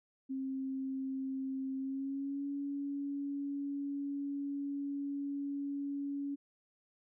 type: tone with pitch glide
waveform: sine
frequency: 266.3 to 281.8 Hz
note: C4 to C#4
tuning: +31 to +29 cents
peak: -35 dBFS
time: 0.29-6.36 s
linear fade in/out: 20 ms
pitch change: +98 cents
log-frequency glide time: 1.78-2.46 s
effects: none